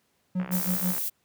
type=tone with tremolo; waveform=triangle; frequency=182.6 Hz; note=F#3; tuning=23 cents flat; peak=-21 dBFS; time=0.35-0.97 s; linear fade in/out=5 ms; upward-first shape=sine; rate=6.2 Hz; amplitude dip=95%
type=click train; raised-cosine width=0.5 ms; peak=-23 dBFS; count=39; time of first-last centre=0.4-0.981 s; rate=65.4 Hz
type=noise; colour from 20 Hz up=violet; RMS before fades=-30 dBFS; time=0.51-1.1 s; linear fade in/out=20 ms
effects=pink hiss -70 dBFS RMS until 1.24 s + high-pass 100 Hz 12 dB/octave